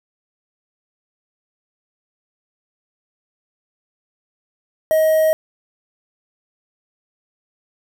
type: tone with quantisation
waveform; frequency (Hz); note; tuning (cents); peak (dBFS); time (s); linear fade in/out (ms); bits
triangle; 630; D#5; +21; -10; 4.91-5.33; 0; 5
effects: none